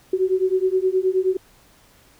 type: beating tone pair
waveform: sine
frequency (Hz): 370 / 379.5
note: F#4 / F#4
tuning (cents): 0 / +44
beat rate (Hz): 9.5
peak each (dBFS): -20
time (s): 0.13-1.37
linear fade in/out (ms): 5
effects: pink hiss -54 dBFS RMS until 2.19 s